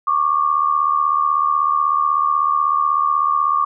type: tone pair together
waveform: sine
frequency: 1108.7 / 1184.9 Hz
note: C#6 / D6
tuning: 0 / +15 cents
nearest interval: minor second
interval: 115 cents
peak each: -17 dBFS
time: 0.07-3.65 s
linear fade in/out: 5 ms
effects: none